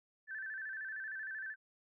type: tone with vibrato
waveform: sine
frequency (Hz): 1649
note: G#6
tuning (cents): -13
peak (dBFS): -40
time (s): 0.27-1.56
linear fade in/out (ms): 50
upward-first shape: square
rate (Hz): 13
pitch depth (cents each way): 98
effects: none